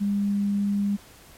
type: tone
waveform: sine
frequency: 201.9 Hz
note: G#3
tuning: 49 cents flat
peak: -21 dBFS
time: 0-0.97 s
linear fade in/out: 20 ms
effects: pink hiss -50 dBFS RMS until 1.37 s + MP3 64 kbps